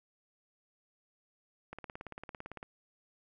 click train, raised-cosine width 0.5 ms, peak -28 dBFS, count 17, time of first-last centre 1.73-2.629 s, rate 17.8 Hz, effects none

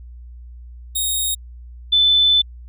10% pulse / sine tone pair in turn, 3734 / 3514 Hz, A#7 / A7, +2 / -3 cents, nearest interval minor second, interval 105 cents, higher first, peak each -11 dBFS, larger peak neither, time 0.95-1.35 / 1.92-2.42 s, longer second, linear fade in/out 10 ms, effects added 60 Hz sine -35 dBFS peak until 2.68 s

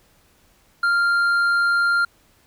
sine tone with hard clipping, 1395 Hz, F6, 2 cents flat, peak -17 dBFS, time 0.83-2.05 s, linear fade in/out 5 ms, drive 4 dB, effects pink hiss -58 dBFS RMS until 2.46 s

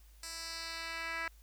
10% pulse tone with band-pass filter sweep, 329.6 Hz, E4, in tune, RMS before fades -41 dBFS, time 0.23-1.28 s, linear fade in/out 2 ms, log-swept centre 7000 to 2000 Hz, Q 1.6, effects added 52 Hz sine -56 dBFS peak until 1.42 s + white hiss -67 dBFS RMS until 1.42 s

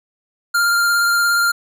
square tone with vibrato, 1396.9 Hz, F6, in tune, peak -14 dBFS, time 0.54-1.52 s, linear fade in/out 10 ms, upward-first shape sine, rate 17 Hz, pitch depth 14 cents each way, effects none

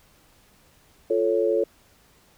sine chord, F augmented, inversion none, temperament equal, 349.2 / 440 / 554.4 Hz, F4 / A4 / C#5, 0 / 0 / 0 cents, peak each -25 / -22 / -24 dBFS, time 1.1-1.64 s, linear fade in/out 5 ms, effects pink hiss -58 dBFS RMS until 2.37 s

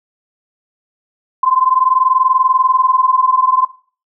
sine tone pair together, 1026.1 / 1046.5 Hz, C6 / C6, -34 / 0 cents, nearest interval unison, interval 34 cents, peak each -13 dBFS, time 1.43-3.65 s, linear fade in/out 5 ms, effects noise-tail reverb RT60 0.4 s tail -17 dB re dry

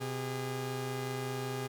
sawtooth tone pair together, 127.43 / 407.5 Hz, C3 / G#4, -45 / -33 cents, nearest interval octave + minor sixth, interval 2012 cents, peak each -33 / -34 dBFS, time 0-1.68 s, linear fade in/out 20 ms, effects none

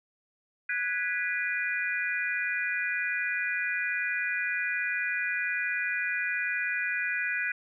sine chord, G# minor seventh, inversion third, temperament equal with one note detuned, 1480 / 1661.2 / 1975.5 / 2431 Hz, F#6 / G#6 / B6 / D#7, 0 / 0 / 0 / -41 cents, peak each -33 dBFS, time 0.69-7.52 s, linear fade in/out 5 ms, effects none

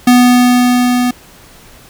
square tone with level ramp, 246.9 Hz, B3, in tune, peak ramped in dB -4 to -11 dBFS, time 0.07-1.11 s, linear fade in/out 5 ms, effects pink hiss -40 dBFS RMS until 1.89 s

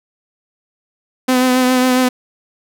sawtooth tone with vibrato, 254.2 Hz, C4, 50 cents flat, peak -7 dBFS, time 1.28-2.09 s, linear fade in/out 10 ms, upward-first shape triangle, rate 7.3 Hz, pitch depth 28 cents each way, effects none

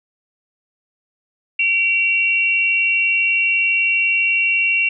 sine tone pair together, 2307 / 2739 Hz, D7 / F7, -31 / -34 cents, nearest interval minor third, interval 297 cents, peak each -20 / -15 dBFS, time 1.59-4.89 s, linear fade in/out 5 ms, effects none

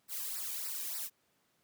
blue noise with flanger, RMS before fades -39 dBFS, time 0.08-1.1 s, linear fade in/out 50 ms, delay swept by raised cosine 0.3 to 1.5 ms, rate 3.4 Hz, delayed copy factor -0.9, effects pink hiss -74 dBFS RMS until 1.63 s + high-pass 150 Hz 12 dB/octave

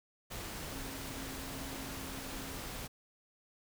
sine tone in noise, 268.5 Hz, C4, 45 cents sharp, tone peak -48 dBFS, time 0.71-2.58 s, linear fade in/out 20 ms, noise pink, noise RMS -43 dBFS, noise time 0.3-2.88 s, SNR -8 dB, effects none

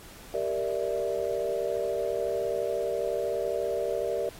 sine chord, E half-diminished seventh, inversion first, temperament equal, 392 / 466.2 / 587.3 / 659.3 Hz, G4 / Bb4 / D5 / E5, 0 / 0 / 0 / 0 cents, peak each -33 / -31 / -31 / -34 dBFS, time 0.34-4.29 s, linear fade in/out 2 ms, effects pink hiss -49 dBFS RMS until 4.39 s + AAC 48 kbps

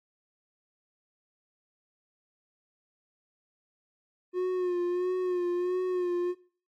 triangle tone with vibrato, 359.9 Hz, F#4, 48 cents flat, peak -24 dBFS, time 4.33-6.35 s, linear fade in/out 50 ms, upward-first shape sine, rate 1.5 Hz, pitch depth 41 cents each way, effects noise-tail reverb RT60 0.4 s tail -18 dB re dry + AAC 48 kbps

